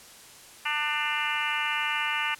harmonic tone with a mistuned harmonic, 298.6 Hz, D4, 29 cents sharp, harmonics 3 / 4 / 5 / 6 / 7 / 8 / 9 / 10, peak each -34 / -34 / -34 / -34 / -34 / -34 / -34 / -34 dBFS, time 0.65-2.35 s, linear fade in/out 10 ms, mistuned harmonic 10, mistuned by -46 cents, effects white hiss -49 dBFS RMS until 2.39 s + low-pass 11000 Hz 12 dB/octave

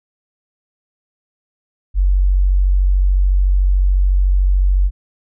sine tone, 46.89 Hz, F#1, 24 cents sharp, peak -10 dBFS, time 1.94-4.91 s, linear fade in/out 50 ms, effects none

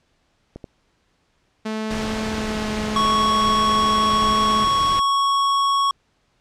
clicks, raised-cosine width 2 ms, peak -21 dBFS, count 5, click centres 0.56 / 0.642 / 3.051 / 3.095 / 3.491 s
sawtooth tone with pitch glide, 217.9 to 214.2 Hz, A3 to A3, -17 to -46 cents, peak -20 dBFS, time 1.65-4.65 s, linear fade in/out 10 ms, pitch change -29 cents, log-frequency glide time 2.33-2.65 s
pink noise, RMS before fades -29 dBFS, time 1.9-5 s, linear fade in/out 10 ms
square tone, 1108.7 Hz, C#6, in tune, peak -17 dBFS, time 2.96-5.91 s, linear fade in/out 2 ms
effects pink hiss -65 dBFS RMS until 6.4 s + low-pass 6000 Hz 12 dB/octave

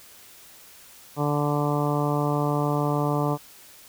harmonic tone, 146.5 Hz, D3, 4 cents flat, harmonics 1 / 2 / 3 / 4 / 5 / 6 / 7 / 8, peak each -25 / -28 / -30 / -31 / -32 / -33 / -33 / -34 dBFS, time 1.16-3.38 s, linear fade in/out 50 ms, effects white hiss -49 dBFS RMS until 3.88 s

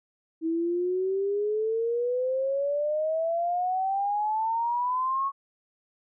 sine exponential sweep, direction up, 320.9 to 1110 Hz, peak -24 dBFS, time 0.41-5.32 s, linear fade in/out 50 ms, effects none

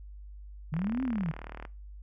sine linear two-way sweep, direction up then down, 146.83 to 269.2 to 146.83 Hz, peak -28 dBFS, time 0.72-1.32 s, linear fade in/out 10 ms, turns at 1.03 s
click train, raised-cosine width 0.5 ms, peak -26 dBFS, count 36, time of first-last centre 0.74-1.651 s, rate 38.4 Hz
effects noise-tail reverb RT60 0.3 s tail -22 dB re dry + added 50 Hz sine -43 dBFS peak until 2.02 s

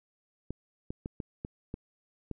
clicks, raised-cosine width 3 ms, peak -23 dBFS, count 7, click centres 0.506 / 0.905 / 1.059 / 1.202 / 1.449 / 1.741 / 2.313 s, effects none

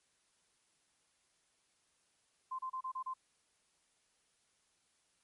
sine tone bursts, 1040 Hz, C6, 11 cents flat, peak -37 dBFS, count 6, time 2.51-3.139 s, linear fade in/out 10 ms, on 79 ms, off 31 ms, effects white hiss -75 dBFS RMS until 5.23 s + MP3 48 kbps

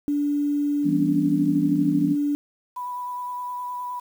sine tone, 290 Hz, D4, 22 cents flat, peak -20 dBFS, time 0.08-2.35 s, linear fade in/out 0 ms
sine chord, C# half-diminished seventh, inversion first, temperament equal, 164.81 / 196 / 246.9 / 277.2 Hz, E3 / G3 / B3 / C#4, 0 / 0 / 0 / 0 cents, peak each -26 / -27 / -27 / -28 dBFS, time 0.83-2.16 s, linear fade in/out 50 ms
sine tone with vibrato, 987.8 Hz, B5, in tune, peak -28 dBFS, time 2.76-4 s, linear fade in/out 10 ms, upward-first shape sine, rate 9.7 Hz, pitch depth 12 cents each way
effects 8-bit

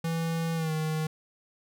square tone with pitch glide, 164.81 to 156.64 Hz, E3 to D#3, 0 to +12 cents, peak -28 dBFS, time 0.04-1.07 s, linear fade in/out 5 ms, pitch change -88 cents, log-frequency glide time 0.55-0.72 s, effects none

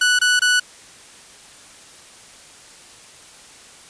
sawtooth tone bursts, 1480 Hz, F#6, in tune, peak -10 dBFS, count 3, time 0.01-0.598 s, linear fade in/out 5 ms, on 180 ms, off 24 ms, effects white hiss -44 dBFS RMS until 3.89 s + resampled to 22050 Hz

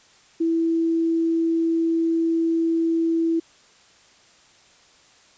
sine tone, 329.6 Hz, E4, in tune, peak -18 dBFS, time 0.4-3.4 s, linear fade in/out 10 ms, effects white hiss -54 dBFS RMS until 5.37 s + resampled to 16000 Hz

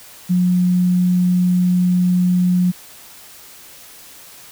sine tone, 180 Hz, F#3, 47 cents flat, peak -12 dBFS, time 0.29-2.72 s, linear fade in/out 20 ms, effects white hiss -41 dBFS RMS until 4.51 s

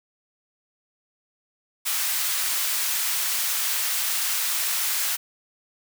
white high-pass noise, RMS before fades -25 dBFS, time 1.85-5.17 s, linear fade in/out 20 ms, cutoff 1100 Hz, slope 12 dB/octave, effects none

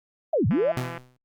sine linear two-way sweep, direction down then up, 686 to 87.31 to 686 Hz, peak -19 dBFS, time 0.33-0.72 s, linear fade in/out 5 ms, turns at 0.47 s
click train, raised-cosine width 0.5 ms, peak -22 dBFS, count 80, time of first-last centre 0.51-0.977 s, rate 169 Hz
sawtooth tone with exponential decay, 126.1 Hz, B2, 36 cents sharp, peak -19 dBFS, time 0.77-1.17 s, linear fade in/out 2 ms, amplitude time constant 85 ms
effects Opus 48 kbps

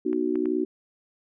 sine chord, B major, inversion none, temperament just, 246.9 / 308.7 / 370.4 Hz, B3 / D#4 / F#4, 0 / -14 / +2 cents, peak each -30 / -26 / -26 dBFS, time 0.05-0.65 s, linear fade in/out 10 ms
clicks, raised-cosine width 0.5 ms, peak -27 dBFS, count 3, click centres 0.13 / 0.356 / 0.457 s
effects none

